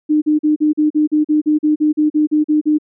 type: tone bursts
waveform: sine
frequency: 303.6 Hz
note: D#4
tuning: 42 cents flat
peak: -10 dBFS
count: 16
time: 0.09-2.785 s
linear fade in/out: 20 ms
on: 130 ms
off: 41 ms
effects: none